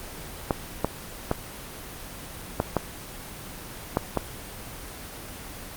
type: clicks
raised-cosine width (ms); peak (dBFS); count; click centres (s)
1; -7; 7; 0.508 / 0.846 / 1.314 / 2.601 / 2.767 / 3.971 / 4.173
effects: pink hiss -39 dBFS RMS until 5.76 s + Opus 24 kbps